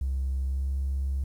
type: tone with pitch glide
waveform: triangle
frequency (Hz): 66.4 to 67.76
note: C2 to C#2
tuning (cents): +26 to -39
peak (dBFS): -22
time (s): 0.01-1.24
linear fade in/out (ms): 5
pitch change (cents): +35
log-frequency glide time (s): 0.46-0.68
effects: tanh soft clip ceiling -23 dBFS + 10-bit